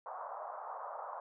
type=band-pass noise; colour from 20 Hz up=white; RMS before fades=-44 dBFS; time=0.06-1.2 s; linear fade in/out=2 ms; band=560 to 1200 Hz; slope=48 dB/octave; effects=none